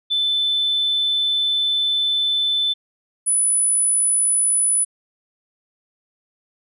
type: tone pair in turn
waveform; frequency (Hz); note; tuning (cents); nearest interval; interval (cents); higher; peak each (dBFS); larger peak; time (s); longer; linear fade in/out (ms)
sine; 3520 / 9956; A7 / D#9; 0 / 0; octave + tritone; 1800; second; -16 / -14; second; 0.1-2.74 / 3.26-4.85; first; 20
effects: tanh soft clip ceiling -11 dBFS